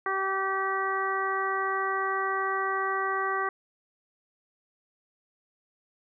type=harmonic tone; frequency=386.1 Hz; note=G4; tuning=26 cents flat; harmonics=1 / 2 / 3 / 4 / 5; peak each=-33 / -34 / -29 / -34 / -34 dBFS; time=0.06-3.49 s; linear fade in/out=2 ms; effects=none